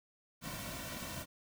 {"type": "noise with comb filter", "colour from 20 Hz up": "pink", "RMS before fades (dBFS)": -43, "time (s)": [0.41, 1.26], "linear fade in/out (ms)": 50, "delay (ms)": 2.4, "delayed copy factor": -0.75, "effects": []}